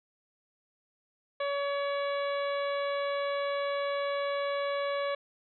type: harmonic tone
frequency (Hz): 565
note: C#5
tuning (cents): +33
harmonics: 1 / 2 / 3 / 4 / 5 / 6 / 7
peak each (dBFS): -30 / -36 / -41 / -42 / -49 / -46 / -48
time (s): 1.4-5.15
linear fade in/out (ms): 5
effects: none